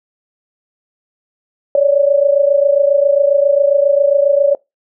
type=tone pair together; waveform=sine; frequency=558.6 / 586 Hz; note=C#5 / D5; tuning=+13 / -4 cents; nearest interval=minor second; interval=83 cents; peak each=-10 / -13 dBFS; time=1.75-4.55 s; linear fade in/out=2 ms; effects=noise-tail reverb RT60 0.2 s tail -24 dB re dry